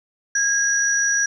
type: tone pair together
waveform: sine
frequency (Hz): 1638 / 5817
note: G#6 / F#8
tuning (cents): -24 / -30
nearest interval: octave + minor seventh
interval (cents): 2194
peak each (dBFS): -19 / -20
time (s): 0.35-1.26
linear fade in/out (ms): 5
effects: 9-bit